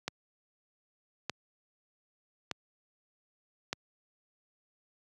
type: click train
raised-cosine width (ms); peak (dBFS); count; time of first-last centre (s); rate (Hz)
0.2; -15; 4; 0.08-3.73; 0.822
effects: high-pass 100 Hz 12 dB/octave